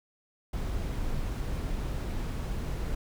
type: noise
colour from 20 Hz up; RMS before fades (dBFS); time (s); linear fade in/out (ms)
brown; -32; 0.53-2.95; 5
effects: none